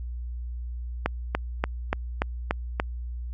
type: click train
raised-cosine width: 0.5 ms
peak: -8 dBFS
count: 7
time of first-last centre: 1.06-2.799 s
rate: 3.45 Hz
effects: added 60 Hz sine -31 dBFS peak until 3.33 s